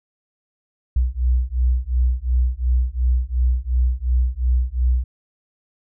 sine beating tone pair, 60.7 / 63.5 Hz, B1 / B1, -29 / +49 cents, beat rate 2.8 Hz, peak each -19 dBFS, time 0.96-5.04 s, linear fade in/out 5 ms, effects none

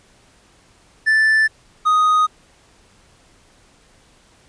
triangle tone pair in turn, 1760 / 1247 Hz, A6 / D#6, 0 / +3 cents, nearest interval tritone, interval 597 cents, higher first, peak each -10 dBFS, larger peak neither, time 1.06-1.48 / 1.85-2.27 s, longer neither, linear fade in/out 20 ms, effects pink hiss -53 dBFS RMS until 4.48 s + resampled to 22050 Hz

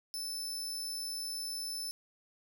sawtooth tone, 5274 Hz, E8, in tune, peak -34 dBFS, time 0.14-1.91 s, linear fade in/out 0 ms, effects none

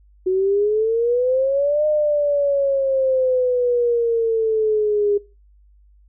sine exponential two-way sweep, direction up then down, 367.3 to 610 to 406.1 Hz, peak -15 dBFS, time 0.26-5.18 s, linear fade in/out 10 ms, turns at 1.86 s, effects noise-tail reverb RT60 0.3 s tail -21 dB re dry + added 50 Hz sine -49 dBFS peak until 6.08 s

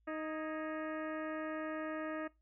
harmonic tone with a mistuned harmonic, 312 Hz, D#4, 5 cents sharp, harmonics 1 / 2 / 3 / 4 / 5 / 6 / 7 / 8 / 9, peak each -41 / -42 / -54 / -46 / -50 / -51 / -58 / -60 / -64 dBFS, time 0.07-2.28 s, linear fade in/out 10 ms, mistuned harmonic 5, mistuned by +88 cents, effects noise-tail reverb RT60 0.2 s tail -20 dB re dry + added 55 Hz sine -70 dBFS peak until 2.41 s

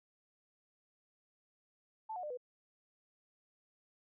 sine tone with pitch steps, 878 / 725.6 / 599.7 / 495.6 Hz, A5 / F#5 / D5 / B4, -4 / -34 / +36 / +6 cents, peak -39 dBFS, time 2.09-2.374 s, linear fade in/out 10 ms, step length 71 ms, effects none

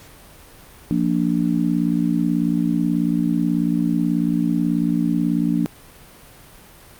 sine chord, Bb major, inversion second, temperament just, 174.81 / 233.1 / 291.4 Hz, F3 / Bb3 / D4, +2 / 0 / -13 cents, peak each -21 dBFS, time 0.91-5.66 s, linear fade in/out 0 ms, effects pink hiss -45 dBFS RMS until 6.99 s + Opus 48 kbps

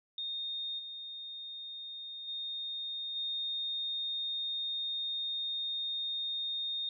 sine tone with level steps, 3680 Hz, A#7, 23 cents flat, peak -35 / -41 / -36 / -33 dBFS, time 0.18-6.89 s, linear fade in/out 2 ms, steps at 0.78 / 2.27 / 3.15 s, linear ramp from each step 20 ms, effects none

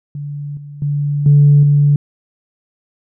sine tone with level steps, 144.7 Hz, D3, 25 cents flat, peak -22 / -29 / -14 / -4 / -7 dBFS, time 0.15-1.96 s, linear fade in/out 2 ms, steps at 0.57 / 0.82 / 1.26 / 1.63 s, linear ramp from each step 2 ms, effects tanh soft clip ceiling -1 dBFS

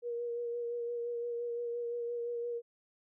sine tone with vibrato, 474.7 Hz, A#4, 31 cents sharp, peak -34 dBFS, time 0.02-2.62 s, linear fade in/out 50 ms, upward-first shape sine, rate 5.8 Hz, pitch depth 20 cents each way, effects none

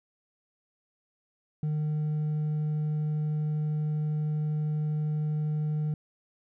sine tone with hard clipping, 152.1 Hz, D#3, 39 cents flat, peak -27 dBFS, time 1.63-5.94 s, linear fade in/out 2 ms, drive 2 dB, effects none

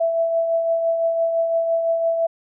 sine tone with tremolo, 663 Hz, E5, 10 cents sharp, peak -15 dBFS, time 0-2.27 s, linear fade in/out 10 ms, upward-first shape triangle, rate 5.9 Hz, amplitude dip 45%, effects none

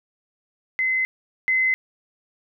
sine tone pair in turn, 2049 / 2049 Hz, C7 / C7, -37 / -37 cents, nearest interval unison, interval 0 cents, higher neither, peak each -19 / -17 dBFS, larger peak second, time 0.79-1.05 / 1.48-1.74 s, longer neither, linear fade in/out 0 ms, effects none

